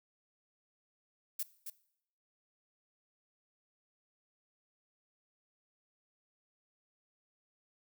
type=noise with echo; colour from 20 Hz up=violet; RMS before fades=-36 dBFS; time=1.39-1.43 s; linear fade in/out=5 ms; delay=270 ms; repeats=1; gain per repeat=-7 dB; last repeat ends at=1.7 s; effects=noise-tail reverb RT60 0.7 s tail -19 dB re dry